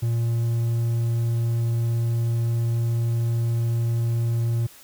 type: tone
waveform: triangle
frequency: 116.54 Hz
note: A#2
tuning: in tune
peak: -18 dBFS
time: 0.02-4.67 s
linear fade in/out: 10 ms
effects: white hiss -48 dBFS RMS until 4.83 s